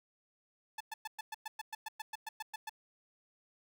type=tone bursts; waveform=sawtooth; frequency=870 Hz; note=A5; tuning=20 cents flat; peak=-35 dBFS; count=15; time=0.78-2.695 s; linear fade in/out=5 ms; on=25 ms; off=110 ms; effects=none